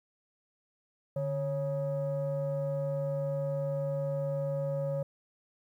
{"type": "tone pair together", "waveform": "sine", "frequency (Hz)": [146.9, 551.6], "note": ["D3", "C#5"], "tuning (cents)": [1, -9], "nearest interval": "octave + major seventh", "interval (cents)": 2290, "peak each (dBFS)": [-31, -30], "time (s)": [1.16, 5.03], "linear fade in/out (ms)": 5, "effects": ["tanh soft clip ceiling -26 dBFS", "11-bit"]}